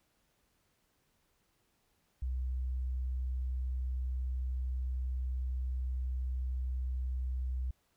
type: tone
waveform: sine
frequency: 63.5 Hz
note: B1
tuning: 49 cents sharp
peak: -32 dBFS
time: 2.22-7.71 s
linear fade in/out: 5 ms
effects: pink hiss -75 dBFS RMS until 7.96 s